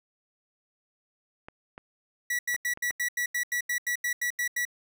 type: clicks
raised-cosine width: 0.5 ms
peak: -27 dBFS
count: 5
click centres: 1.485 / 1.779 / 2.544 / 2.774 / 2.907 s
type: tone bursts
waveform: 45% pulse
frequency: 1942 Hz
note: B6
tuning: 30 cents flat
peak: -26 dBFS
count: 14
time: 2.3-4.652 s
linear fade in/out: 5 ms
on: 90 ms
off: 84 ms
effects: none